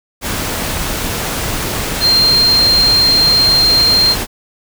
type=tone in noise; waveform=sine; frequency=4186 Hz; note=C8; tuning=in tune; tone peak=-8 dBFS; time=2-4.16 s; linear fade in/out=50 ms; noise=pink; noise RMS=-19 dBFS; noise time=0.21-4.27 s; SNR=+8 dB; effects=none